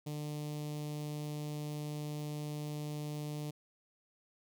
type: tone with notch filter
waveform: sawtooth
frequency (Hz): 149.3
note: D3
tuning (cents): +29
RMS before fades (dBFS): -40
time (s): 0.06-3.51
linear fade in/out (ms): 10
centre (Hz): 1500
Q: 0.62
effects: none